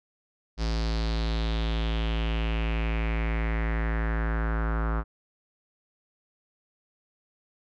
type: tone with low-pass filter sweep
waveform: square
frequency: 55.5 Hz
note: A1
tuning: 16 cents sharp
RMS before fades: -27 dBFS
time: 0.57-5.04 s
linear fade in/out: 50 ms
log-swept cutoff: 5000 to 1300 Hz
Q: 3.8
effects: none